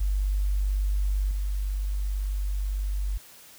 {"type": "tone with level steps", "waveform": "sine", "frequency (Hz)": 49, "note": "G1", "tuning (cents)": 0, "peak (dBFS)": [-22, -25], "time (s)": [0, 3.18], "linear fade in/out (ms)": 10, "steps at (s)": 1.31, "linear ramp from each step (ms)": 2, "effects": ["white hiss -50 dBFS RMS until 3.58 s"]}